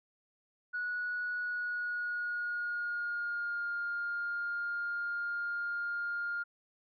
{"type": "tone with pitch glide", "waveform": "sine", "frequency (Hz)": [1464, 1409.2], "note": ["F#6", "F6"], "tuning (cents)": [-19, 15], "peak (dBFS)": -32, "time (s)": [0.73, 6.44], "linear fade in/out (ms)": 20, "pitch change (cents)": -66, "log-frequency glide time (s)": [1.35, 3.72], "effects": ["tanh soft clip ceiling -28 dBFS"]}